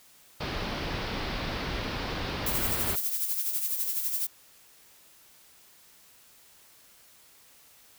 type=low-pass noise; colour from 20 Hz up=pink; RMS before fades=-33 dBFS; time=0.4-2.96 s; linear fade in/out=10 ms; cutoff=5100 Hz; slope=48 dB/octave
type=noise with tremolo; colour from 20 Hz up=violet; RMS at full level=-28 dBFS; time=2.46-4.27 s; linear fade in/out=5 ms; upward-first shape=sine; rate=12 Hz; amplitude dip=50%
effects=white hiss -57 dBFS RMS until 7.98 s